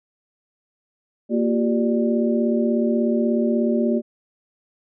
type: tone cluster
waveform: sine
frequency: 232.2 / 355 / 391.5 / 590 Hz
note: A#3 / F4 / G4 / D5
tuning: -7 / +28 / -2 / +8 cents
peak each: -19 / -25 / -25 / -26 dBFS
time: 1.29-4.02 s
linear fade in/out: 50 ms
effects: none